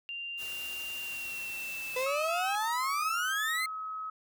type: tone with pitch glide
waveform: sine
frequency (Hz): 2785 to 2569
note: F7 to E7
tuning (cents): -5 to -45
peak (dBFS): -36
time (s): 0.09-2.55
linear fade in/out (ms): 0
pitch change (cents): -140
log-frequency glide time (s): 1-2.32
type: noise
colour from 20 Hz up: white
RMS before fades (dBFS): -45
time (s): 0.37-2.08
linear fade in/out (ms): 50
type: exponential sweep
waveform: 35% pulse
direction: up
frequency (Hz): 497.4 to 2114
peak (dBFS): -28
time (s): 1.96-3.66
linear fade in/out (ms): 5
type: tone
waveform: sine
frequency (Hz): 1279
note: D#6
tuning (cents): +47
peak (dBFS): -35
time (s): 2.06-4.1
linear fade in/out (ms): 5
effects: none